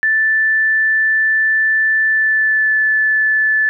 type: tone with pitch glide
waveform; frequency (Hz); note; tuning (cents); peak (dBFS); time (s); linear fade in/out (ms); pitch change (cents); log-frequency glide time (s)
sine; 1760 to 1741.8; A6 to A6; 0 to -18; -11; 0.03-3.69; 0; -18; 2.07-2.76
effects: none